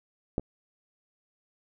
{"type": "clicks", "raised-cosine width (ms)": 2, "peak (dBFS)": [-13, -29], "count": 2, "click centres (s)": [0.381, 0.396], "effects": []}